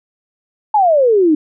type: exponential sweep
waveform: sine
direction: down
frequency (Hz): 880 to 293.7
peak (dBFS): -8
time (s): 0.74-1.35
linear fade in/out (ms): 5
effects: none